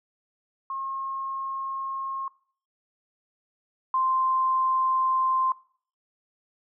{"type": "tone pair in turn", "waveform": "sine", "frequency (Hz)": [1077, 1045.1], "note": ["C6", "C6"], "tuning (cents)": [50, -2], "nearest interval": "minor second", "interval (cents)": 52, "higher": "first", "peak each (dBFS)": [-29, -21], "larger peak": "second", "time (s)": [[0.7, 2.28], [3.94, 5.52]], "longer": "neither", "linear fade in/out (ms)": 2, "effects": ["noise-tail reverb RT60 0.5 s tail -21 dB re dry"]}